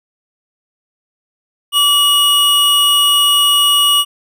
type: tone pair together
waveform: square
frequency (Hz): 1152.9 / 2905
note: D6 / F#7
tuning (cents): -32 / -32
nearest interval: octave + major third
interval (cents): 1600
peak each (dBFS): -18 / -10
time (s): 1.72-4.05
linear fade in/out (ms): 50
effects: none